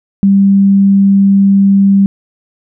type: tone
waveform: sine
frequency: 197 Hz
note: G3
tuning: 9 cents sharp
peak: -4 dBFS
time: 0.23-2.06 s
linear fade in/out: 0 ms
effects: none